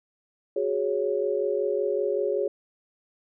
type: chord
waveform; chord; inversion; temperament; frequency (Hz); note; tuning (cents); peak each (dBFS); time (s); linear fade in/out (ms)
sine; F# suspended second; none; equal; 370 / 415.3 / 554.4; F#4 / G#4 / C#5; 0 / 0 / 0; -29 / -26 / -28; 0.56-2.48; 5
effects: none